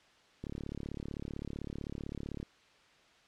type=click train; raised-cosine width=3 ms; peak=-27 dBFS; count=72; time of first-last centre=0.44-2.429 s; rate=35.7 Hz; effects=white hiss -63 dBFS RMS until 3.27 s + low-pass 4000 Hz 12 dB/octave